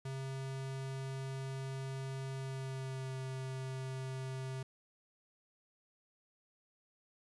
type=tone with pitch glide; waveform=square; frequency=133.9 to 131.6 Hz; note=C3 to C3; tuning=+40 to +10 cents; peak=-40 dBFS; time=0.05-4.63 s; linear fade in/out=5 ms; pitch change=-30 cents; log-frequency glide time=2.35-3.16 s; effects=resampled to 24000 Hz + 11-bit